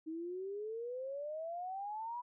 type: exponential sweep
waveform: sine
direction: up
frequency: 312.8 to 987.8 Hz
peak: -39 dBFS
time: 0.06-2.22 s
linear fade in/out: 20 ms
effects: none